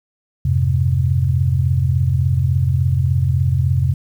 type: chord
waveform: sine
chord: F minor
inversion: none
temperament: equal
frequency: 87.31 / 103.83 / 130.81 Hz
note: F2 / Ab2 / C3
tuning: 0 / 0 / 0 cents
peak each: -17 / -22 / -16 dBFS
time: 0.45-3.94 s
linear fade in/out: 5 ms
effects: 8-bit